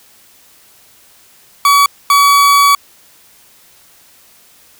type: tone bursts at uneven times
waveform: 40% pulse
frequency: 1136 Hz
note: C#6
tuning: 42 cents sharp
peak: -5 dBFS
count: 2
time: 1.65-1.86 / 2.1-2.75 s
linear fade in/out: 2 ms
effects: white hiss -46 dBFS RMS until 4.79 s